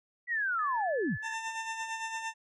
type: linear sweep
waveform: sine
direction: down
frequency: 1975.5 to 65.41 Hz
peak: -28 dBFS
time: 0.27-1.18 s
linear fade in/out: 50 ms
type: tone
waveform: sine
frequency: 1730 Hz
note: A6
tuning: 30 cents flat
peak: -37 dBFS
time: 0.59-1.34 s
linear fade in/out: 2 ms
type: tone with tremolo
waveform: 20% pulse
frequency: 897 Hz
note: A5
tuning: 33 cents sharp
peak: -28 dBFS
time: 1.22-2.34 s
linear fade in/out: 50 ms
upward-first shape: sine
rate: 8.8 Hz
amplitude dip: 50%
effects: resampled to 22050 Hz